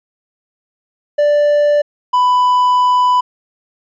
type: tone pair in turn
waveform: triangle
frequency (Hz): 587.3 / 994.9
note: D5 / B5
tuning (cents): 0 / +12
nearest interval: major sixth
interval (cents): 912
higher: second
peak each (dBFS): -7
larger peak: neither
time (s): 1.18-1.82 / 2.13-3.21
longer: second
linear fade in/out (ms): 10
effects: resampled to 16000 Hz